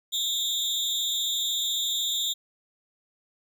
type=tone with amplitude modulation; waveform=35% pulse; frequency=3608 Hz; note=A7; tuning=43 cents sharp; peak=-19 dBFS; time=0.12-2.34 s; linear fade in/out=20 ms; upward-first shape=sine; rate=266 Hz; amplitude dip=95%; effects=none